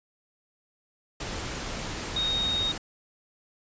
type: tone in noise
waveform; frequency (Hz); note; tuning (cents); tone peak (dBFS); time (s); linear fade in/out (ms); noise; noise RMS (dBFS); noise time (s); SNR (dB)
sine; 3729; A#7; 0; -25; 2.16-2.72; 5; pink; -34; 1.2-2.78; +6
effects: resampled to 16000 Hz